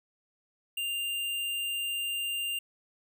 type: tone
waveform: square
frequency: 2794 Hz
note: F7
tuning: in tune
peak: -31 dBFS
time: 0.77-2.59 s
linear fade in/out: 5 ms
effects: none